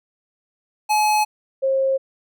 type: tone pair in turn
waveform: square / sine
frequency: 850 / 535.5 Hz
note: G#5 / C5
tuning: +40 / +40 cents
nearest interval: minor sixth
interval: 800 cents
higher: first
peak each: -16 dBFS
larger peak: neither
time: 0.89-1.25 / 1.62-1.98 s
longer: neither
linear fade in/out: 20 ms
effects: none